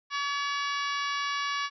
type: harmonic tone with a mistuned harmonic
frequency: 568 Hz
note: C#5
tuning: 42 cents sharp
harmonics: 2 / 3 / 4 / 5 / 6 / 7 / 8 / 9 / 10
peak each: -31 / -35 / -37 / -39 / -41 / -42 / -43 / -44 / -45 dBFS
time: 0.1-1.7 s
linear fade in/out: 50 ms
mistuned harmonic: 7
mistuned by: -19 cents
effects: none